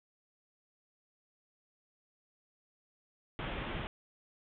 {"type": "low-pass noise", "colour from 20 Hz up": "pink", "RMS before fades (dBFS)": -39, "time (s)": [3.39, 3.87], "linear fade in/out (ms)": 0, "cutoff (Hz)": 3500, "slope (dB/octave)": 96, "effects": []}